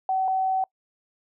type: tone pair in turn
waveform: sine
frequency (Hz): 759 / 759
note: F#5 / F#5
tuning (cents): +44 / +44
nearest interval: unison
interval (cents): 0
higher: neither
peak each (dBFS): -21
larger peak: neither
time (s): 0.09-0.28 / 0.28-0.64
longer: second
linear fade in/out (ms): 2
effects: noise-tail reverb RT60 0.1 s tail -26 dB re dry